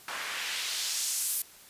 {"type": "noise with band-pass filter sweep", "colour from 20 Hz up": "white", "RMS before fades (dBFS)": -33, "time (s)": [0.08, 1.42], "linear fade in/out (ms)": 2, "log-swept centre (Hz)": [1200, 12000], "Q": 1.1, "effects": ["white hiss -53 dBFS RMS until 1.69 s", "resampled to 32000 Hz"]}